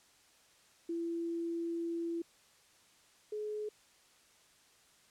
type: tone pair in turn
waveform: sine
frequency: 336.4 / 423.8 Hz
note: E4 / G#4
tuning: +35 / +35 cents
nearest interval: major third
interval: 400 cents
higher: second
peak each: -34 / -36 dBFS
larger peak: first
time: 0.89-2.22 / 3.32-3.69 s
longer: first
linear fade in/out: 5 ms
effects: white hiss -65 dBFS RMS until 5.1 s + low-pass 9000 Hz 12 dB/octave